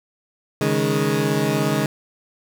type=chord; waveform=20% pulse; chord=C# suspended second; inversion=none; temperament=equal; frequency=138.59 / 155.56 / 207.7 Hz; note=C#3 / D#3 / G#3; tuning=0 / 0 / 0 cents; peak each=-18 dBFS; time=0.61-1.86 s; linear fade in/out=2 ms; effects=none